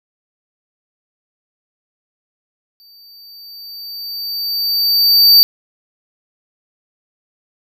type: tone with exponential growth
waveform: square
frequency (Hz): 4619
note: D8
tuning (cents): -30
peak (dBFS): -4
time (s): 2.8-5.43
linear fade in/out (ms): 0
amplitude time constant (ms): 570
effects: none